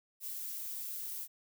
violet noise, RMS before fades -41 dBFS, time 0.2-1.28 s, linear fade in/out 50 ms, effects none

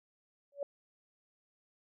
sine tone with exponential growth, 567 Hz, C#5, 39 cents sharp, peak -29 dBFS, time 0.52-0.63 s, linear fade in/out 2 ms, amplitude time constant 22 ms, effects none

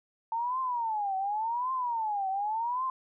sine tone with vibrato, 893 Hz, A5, 25 cents sharp, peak -28 dBFS, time 0.32-2.9 s, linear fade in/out 2 ms, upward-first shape triangle, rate 0.89 Hz, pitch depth 290 cents each way, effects none

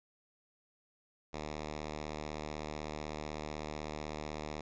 5% pulse tone, 76 Hz, D#2, 40 cents flat, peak -28 dBFS, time 1.33-4.61 s, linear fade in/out 5 ms, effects resampled to 16000 Hz

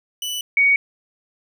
sawtooth / sine tone pair in turn, 2974 / 2241 Hz, F#7 / C#7, +8 / +18 cents, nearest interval perfect fourth, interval 490 cents, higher first, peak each -21 / -12 dBFS, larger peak second, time 0.22-0.41 / 0.57-0.76 s, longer neither, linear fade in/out 2 ms, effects none

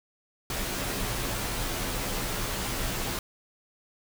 pink noise with comb filter, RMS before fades -31 dBFS, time 0.5-3.19 s, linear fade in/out 2 ms, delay 13 ms, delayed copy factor -0.6, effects none

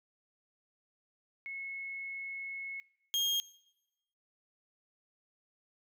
sine / 35% pulse tone pair in turn, 2186 / 3237 Hz, C#7 / G#7, -25 / -45 cents, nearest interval perfect fifth, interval 680 cents, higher second, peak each -39 / -27 dBFS, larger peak second, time 1.46-2.8 / 3.14-3.4 s, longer first, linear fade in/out 0 ms, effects noise-tail reverb RT60 0.9 s tail -21 dB re dry

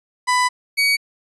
30% pulse tone pair in turn, 996 / 2250 Hz, B5 / C#7, +14 / +25 cents, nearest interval octave + major second, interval 1411 cents, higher second, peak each -12 dBFS, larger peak neither, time 0.27-0.49 / 0.77-0.97 s, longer first, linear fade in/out 20 ms, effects resampled to 24000 Hz

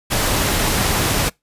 pink noise, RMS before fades -18 dBFS, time 0.1-1.3 s, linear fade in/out 20 ms, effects noise-tail reverb RT60 0.2 s tail -26 dB re dry + resampled to 32000 Hz

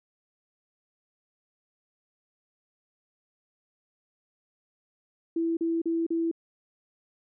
sine tone bursts, 331.3 Hz, E4, 9 cents sharp, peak -24 dBFS, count 4, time 5.36-6.314 s, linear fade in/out 5 ms, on 210 ms, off 38 ms, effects none

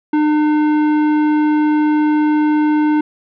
triangle tone with tanh clipping, 302.4 Hz, D#4, 49 cents flat, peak -13 dBFS, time 0.13-3.01 s, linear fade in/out 5 ms, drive 17 dB, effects none

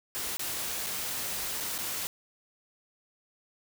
white noise with dropouts, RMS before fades -34 dBFS, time 0.15-2.07 s, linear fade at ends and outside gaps 0 ms, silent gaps 0.37-0.394 / 0.864-0.868 / 1.602-1.606 / 1.78-1.787 s, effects none

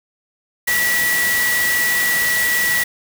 sine tone in noise, 1943 Hz, B6, 29 cents flat, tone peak -16 dBFS, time 0.67-2.84 s, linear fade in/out 10 ms, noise white, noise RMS -22 dBFS, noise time 0.67-2.84 s, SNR +3 dB, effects none

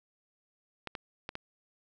clicks, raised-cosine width 0.3 ms, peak -21 dBFS, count 4, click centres 0.873 / 0.952 / 1.291 / 1.354 s, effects none

